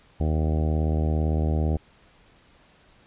harmonic tone, 77.78 Hz, D#2, in tune, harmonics 1 / 2 / 3 / 4 / 5 / 6 / 7 / 8 / 9 / 10, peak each -22 / -28 / -32 / -34 / -36 / -38 / -39 / -40 / -41 / -42 dBFS, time 0.2-1.77 s, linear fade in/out 5 ms, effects pink hiss -57 dBFS RMS until 3.06 s + resampled to 8000 Hz

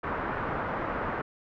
white low-pass noise, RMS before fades -32 dBFS, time 0.03-1.22 s, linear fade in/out 10 ms, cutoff 1500 Hz, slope 24 dB/octave, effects none

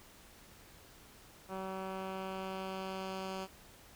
10% pulse tone with low-pass filter sweep, 190 Hz, F#3, 46 cents sharp, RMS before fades -41 dBFS, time 1.48-3.48 s, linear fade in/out 50 ms, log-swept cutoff 1600 to 6400 Hz, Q 0.9, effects pink hiss -58 dBFS RMS until 3.95 s

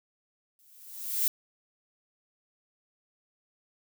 violet noise with exponential growth, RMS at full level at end -24 dBFS, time 0.59-1.28 s, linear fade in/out 1 ms, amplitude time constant 150 ms, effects none

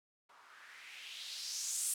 violet noise with low-pass filter sweep, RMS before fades -43 dBFS, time 0.29-1.94 s, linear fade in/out 5 ms, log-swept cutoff 1000 to 9500 Hz, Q 2.9, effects none

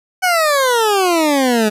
20% pulse exponential sweep, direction down, 756 to 207.7 Hz, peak -7 dBFS, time 0.22-1.7 s, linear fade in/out 20 ms, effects resampled to 32000 Hz + 8-bit

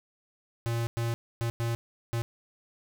square tone bursts at uneven times, 116.54 Hz, A#2, in tune, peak -28 dBFS, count 5, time 0.66-0.87 / 0.97-1.14 / 1.41-1.5 / 1.6-1.75 / 2.13-2.22 s, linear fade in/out 0 ms, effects none

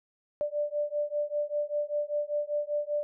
sine beating tone pair, 587.3 / 592.4 Hz, D5 / D5, 0 / +15 cents, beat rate 5.1 Hz, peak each -31 dBFS, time 0.41-3.03 s, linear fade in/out 0 ms, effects none

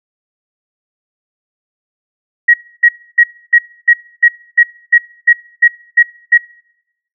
sine tone bursts, 1901 Hz, A#6, 33 cents sharp, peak -3 dBFS, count 12, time 2.48-6.378 s, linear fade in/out 10 ms, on 59 ms, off 290 ms, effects noise-tail reverb RT60 0.8 s tail -23 dB re dry

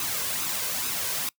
white noise with flanger, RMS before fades -29 dBFS, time 0-1.29 s, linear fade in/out 2 ms, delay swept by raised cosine 0.78 to 1.98 ms, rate 2.3 Hz, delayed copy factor +0.5, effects noise-tail reverb RT60 0.1 s tail -23 dB re dry + high-pass 100 Hz 12 dB/octave

